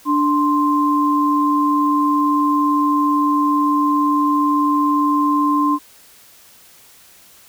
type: tone pair together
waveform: sine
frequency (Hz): 293.7 / 1046.6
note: D4 / C6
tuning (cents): 0 / 0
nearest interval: octave + minor seventh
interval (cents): 2200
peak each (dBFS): -16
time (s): 0.05-5.79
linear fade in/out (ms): 50
effects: white hiss -47 dBFS RMS until 7.48 s